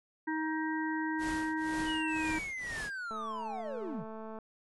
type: harmonic tone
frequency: 314.9 Hz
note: D#4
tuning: 21 cents sharp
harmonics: 1 / 3 / 5 / 6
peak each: -33 / -38 / -40 / -41 dBFS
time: 0.27-2.39 s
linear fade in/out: 10 ms
type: noise with tremolo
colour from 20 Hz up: pink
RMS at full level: -41 dBFS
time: 1.18-2.91 s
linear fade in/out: 50 ms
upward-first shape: triangle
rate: 2 Hz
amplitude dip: 100%
type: linear sweep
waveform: triangle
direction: down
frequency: 2990 to 116.54 Hz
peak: -35 dBFS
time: 1.85-4.05 s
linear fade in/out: 50 ms
type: click train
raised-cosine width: 1 ms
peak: -32 dBFS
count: 282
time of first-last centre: 3.11-4.387 s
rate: 220 Hz
effects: resampled to 24000 Hz